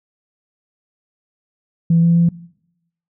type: tone with pitch steps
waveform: sine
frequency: 166.8 / 169 / 169.9 Hz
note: E3 / E3 / F3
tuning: +21 / +43 / -47 cents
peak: -9 dBFS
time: 1.9-2.29 s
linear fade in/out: 5 ms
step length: 130 ms
effects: noise-tail reverb RT60 0.8 s tail -21 dB re dry + tanh soft clip ceiling -5 dBFS